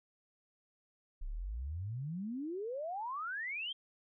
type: exponential sweep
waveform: sine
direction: up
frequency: 30.32 to 3263 Hz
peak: -37 dBFS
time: 1.21-3.73 s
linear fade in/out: 10 ms
effects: none